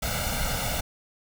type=noise with comb filter; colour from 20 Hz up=pink; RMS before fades=-28 dBFS; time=0.02-0.81 s; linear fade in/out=10 ms; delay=1.4 ms; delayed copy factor=+0.9; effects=none